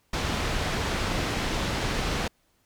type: low-pass noise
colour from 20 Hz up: pink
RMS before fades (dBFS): -28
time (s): 0.13-2.28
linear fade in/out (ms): 5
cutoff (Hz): 5000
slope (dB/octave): 12
effects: pink hiss -68 dBFS RMS until 2.65 s